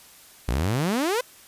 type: exponential sweep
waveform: sawtooth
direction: up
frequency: 53.3 to 523.3 Hz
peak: -18 dBFS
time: 0.48-1.21 s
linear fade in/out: 5 ms
effects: white hiss -50 dBFS RMS until 1.47 s + resampled to 32000 Hz